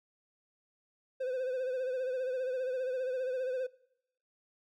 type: tone with vibrato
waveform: triangle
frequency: 512 Hz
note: C5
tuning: 38 cents flat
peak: -30 dBFS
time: 1.2-3.67 s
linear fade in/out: 10 ms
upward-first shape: sine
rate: 15 Hz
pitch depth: 56 cents each way
effects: noise-tail reverb RT60 0.8 s tail -22 dB re dry